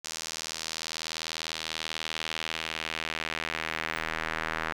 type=tone with band-pass filter sweep; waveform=sawtooth; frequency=80.2 Hz; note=E2; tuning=47 cents flat; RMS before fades=-35 dBFS; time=0.04-4.73 s; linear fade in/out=10 ms; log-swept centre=6100 to 1600 Hz; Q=1.6; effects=9-bit